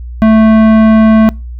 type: tone with tanh clipping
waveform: sine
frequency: 220 Hz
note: A3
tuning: in tune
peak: -5 dBFS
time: 0.22-1.29 s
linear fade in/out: 0 ms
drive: 16 dB
effects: noise-tail reverb RT60 0.3 s tail -26 dB re dry + added 60 Hz sine -21 dBFS peak until 1.59 s